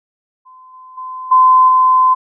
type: tone with level steps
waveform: sine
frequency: 1027 Hz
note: C6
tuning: 33 cents flat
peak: -38 / -35 / -24 / -5 / -7 dBFS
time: 0.45-2.15 s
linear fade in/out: 20 ms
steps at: 0.73 / 0.97 / 1.31 / 1.68 s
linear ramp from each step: 10 ms
effects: none